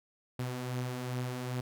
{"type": "beating tone pair", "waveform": "sawtooth", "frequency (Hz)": [123.47, 125.97], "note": ["B2", "B2"], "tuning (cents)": [0, 35], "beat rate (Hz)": 2.5, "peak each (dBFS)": [-38, -31], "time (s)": [0.39, 1.61], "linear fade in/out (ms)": 5, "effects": []}